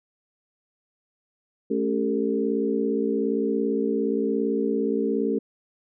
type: tone cluster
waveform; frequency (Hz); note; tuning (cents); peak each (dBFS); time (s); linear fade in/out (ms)
sine; 217.6 / 278.7 / 393.6 / 451; A3 / C#4 / G4 / A4; -19 / +9 / +7 / +43; -27; 1.7-5.39; 10
effects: none